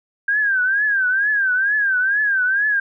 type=tone with vibrato; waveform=sine; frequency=1594 Hz; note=G6; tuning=28 cents sharp; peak=-15 dBFS; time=0.28-2.8 s; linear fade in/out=5 ms; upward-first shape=triangle; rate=2.2 Hz; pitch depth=150 cents each way; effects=none